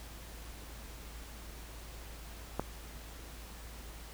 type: click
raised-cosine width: 1 ms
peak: -17 dBFS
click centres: 2.596 s
effects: added 55 Hz sine -47 dBFS peak until 4.13 s + pink hiss -51 dBFS RMS until 4.13 s

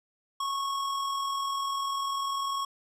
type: tone with amplitude modulation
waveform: square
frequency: 1100 Hz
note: C#6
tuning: 14 cents flat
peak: -28 dBFS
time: 0.4-2.65 s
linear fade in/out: 5 ms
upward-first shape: sine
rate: 40.1 Hz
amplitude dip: 35%
effects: low-pass 10000 Hz 12 dB/octave

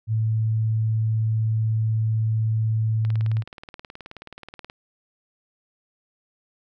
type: tone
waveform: sine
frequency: 110.5 Hz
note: A2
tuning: 8 cents sharp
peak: -19 dBFS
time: 0.07-3.44 s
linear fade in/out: 50 ms
type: click train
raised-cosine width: 0.3 ms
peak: -23 dBFS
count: 32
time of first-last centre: 3.05-4.699 s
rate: 18.8 Hz
effects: none

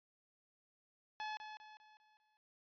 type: tone with echo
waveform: sawtooth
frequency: 857 Hz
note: A5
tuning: 46 cents flat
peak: -37 dBFS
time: 1.2-1.37 s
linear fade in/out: 0 ms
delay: 200 ms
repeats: 5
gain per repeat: -7 dB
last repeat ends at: 2.37 s
effects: resampled to 11025 Hz

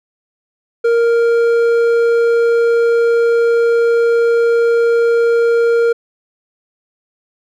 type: tone with hard clipping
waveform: sine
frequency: 466.2 Hz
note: A#4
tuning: in tune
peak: -11 dBFS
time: 0.84-5.93 s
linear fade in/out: 10 ms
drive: 6 dB
effects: none

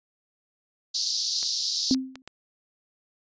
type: band-pass noise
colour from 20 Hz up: pink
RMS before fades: -28 dBFS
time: 0.94-1.95 s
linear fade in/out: 10 ms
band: 4200 to 5700 Hz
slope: 48 dB/octave
type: clicks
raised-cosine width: 0.2 ms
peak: -22 dBFS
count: 4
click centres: 1.429 / 1.946 / 2.156 / 2.276 s
type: tone with exponential decay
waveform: sine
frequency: 261.6 Hz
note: C4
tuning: in tune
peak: -16 dBFS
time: 1.91-2.22 s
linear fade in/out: 1 ms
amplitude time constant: 67 ms
effects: resampled to 16000 Hz

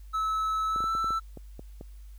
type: tone with pitch glide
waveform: triangle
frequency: 1300 to 1327.3 Hz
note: E6 to E6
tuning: -24 to +12 cents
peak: -24 dBFS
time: 0.13-1.2 s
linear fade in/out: 20 ms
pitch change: +36 cents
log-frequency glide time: 0.67-0.91 s
type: clicks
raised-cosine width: 2 ms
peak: -28 dBFS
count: 9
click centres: 0.761 / 0.805 / 0.841 / 0.951 / 1.044 / 1.106 / 1.373 / 1.594 / 1.811 s
effects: added 50 Hz sine -43 dBFS peak until 2.18 s + white hiss -65 dBFS RMS until 2.18 s

